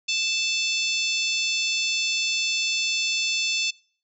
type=harmonic tone with a mistuned harmonic; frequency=880 Hz; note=A5; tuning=in tune; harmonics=3 / 4 / 5 / 6 / 7 / 8; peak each=-26 / -28 / -30 / -32 / -33 / -34 dBFS; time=0.08-3.71 s; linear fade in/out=10 ms; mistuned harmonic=8; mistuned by=+49 cents; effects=noise-tail reverb RT60 0.5 s tail -26 dB re dry